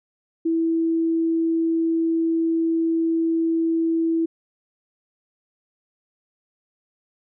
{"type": "tone", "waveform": "sine", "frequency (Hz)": 328.4, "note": "E4", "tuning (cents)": -6, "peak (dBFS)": -18, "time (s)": [0.45, 4.26], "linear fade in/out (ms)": 10, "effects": []}